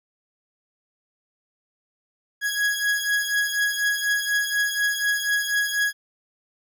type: beating tone pair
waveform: 40% pulse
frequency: 1661.2 / 1665.3 Hz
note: G#6 / G#6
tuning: 0 / +4 cents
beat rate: 4.1 Hz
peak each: -22 / -25 dBFS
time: 2.41-5.93 s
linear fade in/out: 50 ms
effects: none